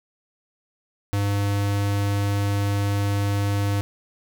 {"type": "tone", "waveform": "square", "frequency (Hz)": 100.9, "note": "G#2", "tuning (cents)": -49, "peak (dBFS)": -21, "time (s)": [1.13, 3.81], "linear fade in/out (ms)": 0, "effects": []}